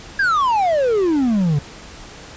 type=exponential sweep; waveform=triangle; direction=down; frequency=1661.2 to 138.59 Hz; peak=-12 dBFS; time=0.19-1.59 s; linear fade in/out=5 ms; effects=pink hiss -38 dBFS RMS until 2.36 s + resampled to 16000 Hz